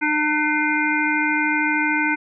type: harmonic tone with a mistuned harmonic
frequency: 302.2 Hz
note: D4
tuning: 50 cents sharp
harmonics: 1 / 3 / 5 / 7 / 8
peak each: -23 / -25 / -23 / -23 / -27 dBFS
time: 0.01-2.16 s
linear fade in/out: 20 ms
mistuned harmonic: 7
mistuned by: -15 cents
effects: none